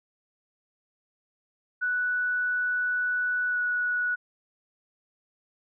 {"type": "tone with pitch glide", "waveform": "sine", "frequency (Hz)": [1480, 1468.1], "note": ["F#6", "F#6"], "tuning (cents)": [0, -14], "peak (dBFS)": -24, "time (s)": [1.81, 4.16], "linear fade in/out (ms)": 20, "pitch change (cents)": -14, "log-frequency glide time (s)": [3.49, 3.58], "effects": []}